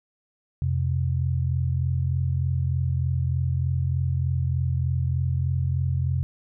sine tone pair together, 86.9 / 130.2 Hz, F2 / C3, -8 / -8 cents, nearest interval perfect fifth, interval 700 cents, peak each -24 dBFS, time 0.62-6.23 s, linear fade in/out 0 ms, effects none

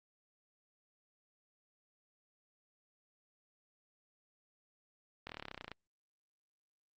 slowing click train, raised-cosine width 0.3 ms, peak -27 dBFS, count 16, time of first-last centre 5.27-5.716 s, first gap 24 ms, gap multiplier 1.03, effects Opus 48 kbps

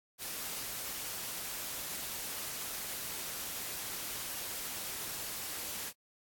white noise, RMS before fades -40 dBFS, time 0.18-5.93 s, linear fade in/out 50 ms, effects AAC 64 kbps

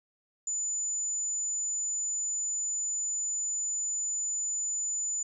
sine tone, 7000 Hz, A8, 10 cents flat, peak -29 dBFS, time 0.47-5.23 s, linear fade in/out 5 ms, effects none

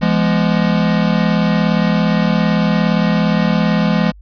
square chord, F diminished, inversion none, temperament equal with one note detuned, 170.23 / 207.7 / 246.9 Hz, F3 / Ab3 / Cb4, -44 / 0 / 0 cents, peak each -16 / -16 / -22 dBFS, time 0.01-4.12 s, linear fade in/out 20 ms, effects added 50 Hz sine -37 dBFS peak until 4.21 s + resampled to 11025 Hz

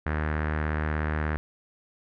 sawtooth tone with low-pass filter, 76.7 Hz, D#2, 24 cents flat, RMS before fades -28 dBFS, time 0.06-1.37 s, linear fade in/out 0 ms, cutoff 1700 Hz, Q 3.5, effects none

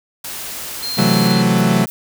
white noise, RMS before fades -28 dBFS, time 0.24-1.28 s, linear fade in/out 5 ms
sine tone, 4186 Hz, C8, in tune, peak -22 dBFS, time 0.82-1.43 s, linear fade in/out 20 ms
40% pulse chord, F# half-diminished seventh, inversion second, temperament equal, 130.81 / 164.81 / 185 / 220 Hz, C3 / E3 / F#3 / A3, 0 / 0 / 0 / 0 cents, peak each -19 / -19 / -15 / -16 dBFS, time 0.97-1.86 s, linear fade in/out 20 ms
violet noise bursts, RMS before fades -31 dBFS, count 4, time 1-1.9 s, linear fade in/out 0 ms, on 30 ms, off 260 ms
effects none

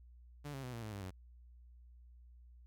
sawtooth tone with pitch steps, 145.9 / 135.35 / 125.55 / 116.47 / 108.05 / 100.23 / 92.98 Hz, D3 / C#3 / B2 / A#2 / A2 / G2 / F#2, -11 / -41 / +29 / -1 / -31 / +39 / +9 cents, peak -39 dBFS, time 0.44-1.112 s, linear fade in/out 20 ms, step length 96 ms, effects added 60 Hz sine -56 dBFS peak until 2.66 s

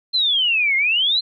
sine exponential two-way sweep, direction down then up, 4186 to 2093 to 4186 Hz, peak -15 dBFS, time 0.13-1.21 s, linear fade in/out 20 ms, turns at 0.76 s, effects none

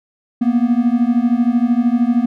triangle beating tone pair, 233.1 / 246.1 Hz, A#3 / B3, 0 / -6 cents, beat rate 13 Hz, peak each -13 dBFS, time 0.41-2.26 s, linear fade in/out 10 ms, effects none

